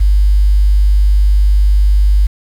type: tone with quantisation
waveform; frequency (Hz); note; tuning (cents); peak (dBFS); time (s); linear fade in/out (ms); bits
sine; 50; G1; +35; -6; 0-2.27; 10; 6
effects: none